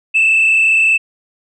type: tone with frequency modulation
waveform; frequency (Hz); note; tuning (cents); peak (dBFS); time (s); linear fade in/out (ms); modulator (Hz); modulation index
sine; 2637; E7; 0; -7; 0.14-0.98; 20; 34.7; 1.5
effects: tanh soft clip ceiling -6 dBFS